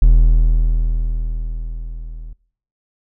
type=tone with level ramp; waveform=triangle; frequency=40.26 Hz; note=E1; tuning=40 cents flat; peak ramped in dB=-3 to -27 dBFS; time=0.02-2.33 s; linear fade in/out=0 ms; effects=noise-tail reverb RT60 0.6 s tail -23 dB re dry